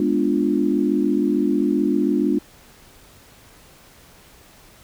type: chord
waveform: sine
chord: G# diminished seventh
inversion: none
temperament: equal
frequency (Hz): 207.7 / 246.9 / 293.7 / 349.2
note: G#3 / B3 / D4 / F4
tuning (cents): 0 / 0 / 0 / 0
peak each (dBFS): -23 / -23 / -20 / -23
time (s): 0-2.39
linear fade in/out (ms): 2
effects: pink hiss -49 dBFS RMS until 4.83 s